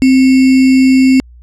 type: tone with sample-and-hold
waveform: sine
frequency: 261.6 Hz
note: C4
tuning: in tune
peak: -4 dBFS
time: 0.02-1.2 s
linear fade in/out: 0 ms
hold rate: 2450 Hz
effects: added 60 Hz sine -35 dBFS peak until 1.42 s + low-pass 7000 Hz 12 dB/octave